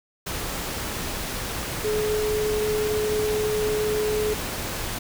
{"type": "tone in noise", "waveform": "sine", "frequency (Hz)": 425.7, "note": "G#4", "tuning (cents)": 43, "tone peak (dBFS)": -22, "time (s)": [1.84, 4.34], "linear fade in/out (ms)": 10, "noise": "pink", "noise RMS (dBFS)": -30, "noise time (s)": [0.26, 4.99], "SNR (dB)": 5, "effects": []}